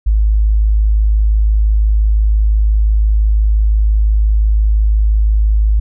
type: tone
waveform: sine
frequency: 52.9 Hz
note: G#1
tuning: 33 cents sharp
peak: -8 dBFS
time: 0.06-5.8 s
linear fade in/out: 10 ms
effects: none